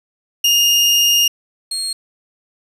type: tone pair in turn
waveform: 30% pulse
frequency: 2834 / 4254 Hz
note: F7 / C8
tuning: +25 / +28 cents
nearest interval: perfect fifth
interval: 703 cents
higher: second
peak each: -8 / -17 dBFS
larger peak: first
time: 0.44-1.28 / 1.71-1.93 s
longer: first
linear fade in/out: 5 ms
effects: resampled to 32000 Hz + 7-bit